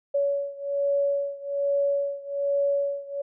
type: beating tone pair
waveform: sine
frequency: 563 / 564.2 Hz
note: C#5 / C#5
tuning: +27 / +30 cents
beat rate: 1.2 Hz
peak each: -25 / -27 dBFS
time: 0.14-3.22 s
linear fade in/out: 10 ms
effects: none